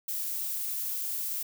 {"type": "noise", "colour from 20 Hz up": "violet", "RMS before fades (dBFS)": -33, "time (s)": [0.08, 1.43], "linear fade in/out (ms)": 5, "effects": []}